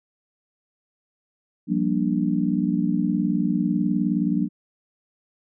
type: chord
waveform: sine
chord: G minor seventh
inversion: third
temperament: just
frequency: 176.4 / 196 / 235.2 / 294 Hz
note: F3 / G3 / Bb3 / D4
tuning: +18 / 0 / +16 / +2 cents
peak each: -25 dBFS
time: 1.67-4.49 s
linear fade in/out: 50 ms
effects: none